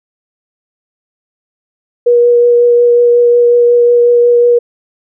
sine tone with vibrato, 479.8 Hz, A#4, 50 cents sharp, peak -4 dBFS, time 2.06-4.59 s, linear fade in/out 10 ms, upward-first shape triangle, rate 5.5 Hz, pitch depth 12 cents each way, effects none

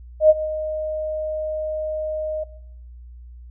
sine tone with ADSR envelope, 620 Hz, D#5, 6 cents flat, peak -6 dBFS, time 0.2-2.44 s, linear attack 98 ms, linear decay 35 ms, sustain -17 dB, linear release 9 ms, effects noise-tail reverb RT60 0.7 s tail -19 dB re dry + added 60 Hz sine -38 dBFS peak until 3.5 s

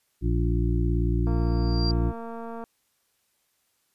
harmonic tone, 58 Hz, A#1, 8 cents flat, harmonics 1 / 2 / 3 / 5 / 6, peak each -23 / -27 / -31 / -32 / -32 dBFS, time 0.21-2.13 s, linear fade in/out 50 ms
sine tone with exponential growth, 4739 Hz, D8, 15 cents sharp, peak -26 dBFS, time 1.26-1.91 s, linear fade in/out 1 ms, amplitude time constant 140 ms
click train, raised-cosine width 1 ms, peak -25 dBFS, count 316, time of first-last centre 1.27-2.64 s, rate 230 Hz
effects white hiss -71 dBFS RMS until 3.94 s + resampled to 32000 Hz

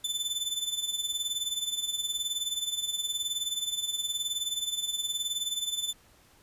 sawtooth tone with tremolo, 3520 Hz, A7, in tune, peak -24 dBFS, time 0.04-5.93 s, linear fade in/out 5 ms, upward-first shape sine, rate 19 Hz, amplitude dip 70%, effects pink hiss -60 dBFS RMS until 6.42 s + resampled to 32000 Hz

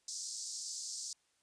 pink band-pass noise, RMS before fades -43 dBFS, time 0.08-1.13 s, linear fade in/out 2 ms, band 4700 to 8400 Hz, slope 48 dB/octave, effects white hiss -75 dBFS RMS until 1.42 s + resampled to 22050 Hz

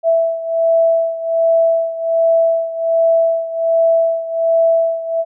sine beating tone pair, 660 / 661.3 Hz, E5 / E5, +2 / +5 cents, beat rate 1.3 Hz, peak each -13 / -17 dBFS, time 0.03-5.25 s, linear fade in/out 50 ms, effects none

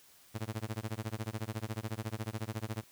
sawtooth tone with tremolo, 110 Hz, A2, in tune, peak -29 dBFS, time 0.34-2.84 s, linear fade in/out 20 ms, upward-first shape sine, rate 14 Hz, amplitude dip 100%, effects white hiss -61 dBFS RMS until 2.91 s

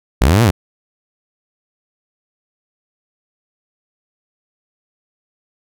sawtooth linear two-way sweep, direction up then down, 50 to 123.47 to 79.6 Hz, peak -5 dBFS, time 0.21-0.51 s, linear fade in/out 10 ms, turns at 0.43 s, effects none

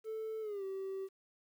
triangle tone with pitch glide, 440 to 385.3 Hz, A4 to G4, 0 to -30 cents, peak -35 dBFS, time 0.04-1.09 s, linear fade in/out 50 ms, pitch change -230 cents, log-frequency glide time 0.41-0.64 s, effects tanh soft clip ceiling -33 dBFS + 11-bit

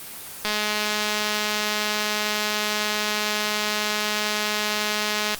click train, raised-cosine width 0.2 ms, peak -7 dBFS, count 1034, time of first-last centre 0.45-5.346 s, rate 211 Hz, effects white hiss -37 dBFS RMS until 5.39 s + Opus 24 kbps

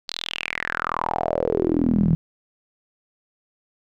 sawtooth tone with band-pass filter sweep, 41.2 Hz, E1, in tune, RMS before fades -23 dBFS, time 0.08-2.15 s, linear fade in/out 0 ms, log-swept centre 4500 to 160 Hz, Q 6.3, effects none

